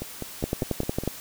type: two click trains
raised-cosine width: 2 ms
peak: -11 / -18 dBFS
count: 8 / 6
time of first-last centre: 0.44-1.076 / 0.02-1.036 s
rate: 11 / 4.92 Hz
effects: white hiss -41 dBFS RMS until 1.2 s